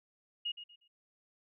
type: tone with echo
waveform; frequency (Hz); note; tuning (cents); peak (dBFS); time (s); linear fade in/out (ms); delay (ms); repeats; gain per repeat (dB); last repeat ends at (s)
sine; 2869; F7; +46; -33; 0.45-0.52; 10; 120; 3; -11; 0.88
effects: none